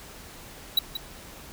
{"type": "tone with echo", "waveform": "square", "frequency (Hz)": 3914, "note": "B7", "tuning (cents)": -16, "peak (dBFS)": -17, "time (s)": [0.77, 0.79], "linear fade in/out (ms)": 5, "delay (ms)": 180, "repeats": 1, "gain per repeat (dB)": -11, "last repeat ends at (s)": 0.97, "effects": ["pink hiss -45 dBFS RMS until 1.52 s"]}